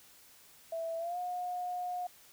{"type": "tone with pitch glide", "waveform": "sine", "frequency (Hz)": [659.3, 719], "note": ["E5", "F#5"], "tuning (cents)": [0, -50], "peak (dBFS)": -34, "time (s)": [0.72, 2.07], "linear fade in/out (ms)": 5, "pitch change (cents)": 150, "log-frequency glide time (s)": [0.98, 1.18], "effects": ["white hiss -59 dBFS RMS until 2.32 s"]}